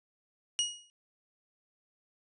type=tone with exponential decay; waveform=25% pulse; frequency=2893 Hz; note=F#7; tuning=40 cents flat; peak=-21 dBFS; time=0.59-0.9 s; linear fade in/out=0 ms; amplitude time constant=66 ms; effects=resampled to 24000 Hz